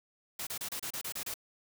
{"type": "noise bursts", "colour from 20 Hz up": "white", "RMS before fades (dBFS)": -38, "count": 9, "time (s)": [0.39, 1.341], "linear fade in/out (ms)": 5, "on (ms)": 79, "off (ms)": 30, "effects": []}